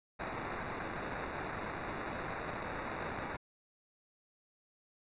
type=noise with sample-and-hold; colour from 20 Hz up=blue; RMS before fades=-40 dBFS; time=0.19-3.37 s; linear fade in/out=10 ms; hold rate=3150 Hz; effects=resampled to 8000 Hz